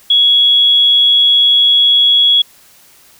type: tone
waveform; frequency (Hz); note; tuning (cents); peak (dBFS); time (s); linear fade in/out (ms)
sine; 3346; G#7; +12; -6; 0.1-2.42; 5
effects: white hiss -45 dBFS RMS until 3.19 s